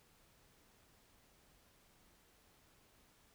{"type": "silence", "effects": ["pink hiss -69 dBFS RMS until 3.34 s"]}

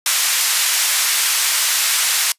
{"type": "band-pass noise", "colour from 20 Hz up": "white", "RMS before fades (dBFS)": -17, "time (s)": [0.06, 2.32], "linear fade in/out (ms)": 2, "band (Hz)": [1300, 11000], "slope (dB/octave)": 12, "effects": ["noise-tail reverb RT60 0.1 s tail -22 dB re dry", "resampled to 32000 Hz"]}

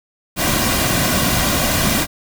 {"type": "noise with comb filter", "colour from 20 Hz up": "pink", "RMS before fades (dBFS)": -17, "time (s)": [0.36, 2.07], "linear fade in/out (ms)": 50, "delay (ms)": 2.3, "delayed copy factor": -0.55, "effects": []}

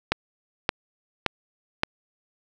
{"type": "click train", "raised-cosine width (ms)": 0.3, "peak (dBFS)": -4, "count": 4, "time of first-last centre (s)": [0.12, 1.834], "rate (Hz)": 1.75, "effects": []}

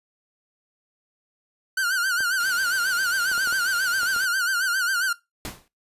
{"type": "tone with vibrato", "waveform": "45% pulse", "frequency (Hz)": 1480, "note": "F#6", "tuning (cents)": 0, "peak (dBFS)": -21, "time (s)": [1.77, 5.13], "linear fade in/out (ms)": 5, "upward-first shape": "sine", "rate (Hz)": 7.4, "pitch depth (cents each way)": 110}
{"type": "clicks", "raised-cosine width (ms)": 1, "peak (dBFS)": -25, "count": 7, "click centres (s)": [2.206, 3.316, 3.378, 3.474, 3.526, 4.032, 4.163]}
{"type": "noise", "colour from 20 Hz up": "white", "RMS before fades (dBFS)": -39, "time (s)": [2.4, 4.25], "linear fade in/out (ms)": 2}
{"type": "noise with exponential decay", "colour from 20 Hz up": "pink", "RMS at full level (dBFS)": -29, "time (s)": [5.45, 5.68], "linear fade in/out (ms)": 1, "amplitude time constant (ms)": 50}
{"effects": ["noise-tail reverb RT60 0.2 s tail -19 dB re dry", "resampled to 32000 Hz"]}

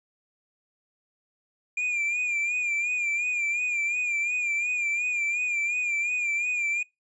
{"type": "tone with vibrato", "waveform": "triangle", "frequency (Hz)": 2407, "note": "D7", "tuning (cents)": 42, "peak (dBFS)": -23, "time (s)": [1.77, 6.83], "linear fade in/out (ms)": 5, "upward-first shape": "sine", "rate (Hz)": 2.8, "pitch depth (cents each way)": 59, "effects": ["noise-tail reverb RT60 0.2 s tail -23 dB re dry", "resampled to 22050 Hz"]}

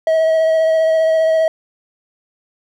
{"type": "tone with vibrato", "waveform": "triangle", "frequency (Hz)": 642, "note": "E5", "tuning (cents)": -46, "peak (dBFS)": -9, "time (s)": [0.07, 1.48], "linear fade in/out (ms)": 2, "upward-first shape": "sine", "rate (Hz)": 15, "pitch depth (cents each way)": 15, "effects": []}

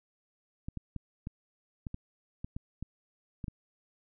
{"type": "clicks", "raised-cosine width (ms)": 5, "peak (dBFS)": -25, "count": 11, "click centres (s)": [0.685, 0.773, 0.963, 1.271, 1.868, 1.944, 2.445, 2.565, 2.826, 3.442, 3.482], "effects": []}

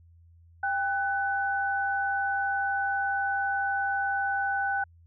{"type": "tone pair together", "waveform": "sine", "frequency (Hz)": [793.5, 1498], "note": ["G5", "F#6"], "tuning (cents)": [21, 21], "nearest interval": "major seventh", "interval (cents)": 1100, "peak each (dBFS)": -28, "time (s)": [0.63, 4.84], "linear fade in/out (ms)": 5, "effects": ["added 84 Hz sine -53 dBFS peak until 5.06 s"]}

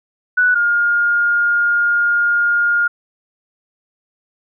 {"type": "tone pair in turn", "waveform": "sine", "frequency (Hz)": [1480, 1417.5], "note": ["F#6", "F6"], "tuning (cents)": [0, 25], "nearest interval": "minor second", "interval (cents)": 75, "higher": "first", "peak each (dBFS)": [-10, -12], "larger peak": "first", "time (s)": [[0.37, 0.55], [0.55, 2.88]], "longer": "second", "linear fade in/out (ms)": 10, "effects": []}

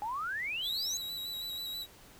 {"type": "exponential sweep", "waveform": "sine", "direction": "up", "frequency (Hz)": [814, 6720], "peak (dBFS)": -33, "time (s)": [0.02, 0.97], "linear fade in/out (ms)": 0}
{"type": "tone with vibrato", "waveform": "45% pulse", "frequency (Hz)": 3900, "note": "B7", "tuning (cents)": -23, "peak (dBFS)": -36, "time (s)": [0.61, 1.87], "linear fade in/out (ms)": 50, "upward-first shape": "square", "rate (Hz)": 6.2, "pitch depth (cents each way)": 28}
{"effects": ["pink hiss -56 dBFS RMS until 2.19 s"]}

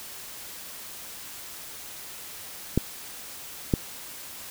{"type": "clicks", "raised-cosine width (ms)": 3, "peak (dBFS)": -7, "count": 2, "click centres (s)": [2.776, 3.738], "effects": ["white hiss -41 dBFS RMS until 4.5 s"]}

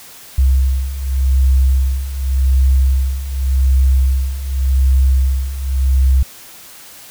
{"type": "beating tone pair", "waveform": "sine", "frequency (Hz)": [65.41, 66.28], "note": ["C2", "C2"], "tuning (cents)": [0, 23], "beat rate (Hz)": 0.87, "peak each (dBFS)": [-16, -12], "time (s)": [0.38, 6.23], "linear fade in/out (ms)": 5, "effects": ["white hiss -38 dBFS RMS until 7.1 s"]}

